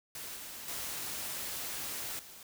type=noise with level steps; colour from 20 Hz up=white; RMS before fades=-43 / -45 / -39 / -51 dBFS; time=0.15-2.43 s; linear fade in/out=2 ms; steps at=0.36 / 0.68 / 2.19 s; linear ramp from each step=2 ms; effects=none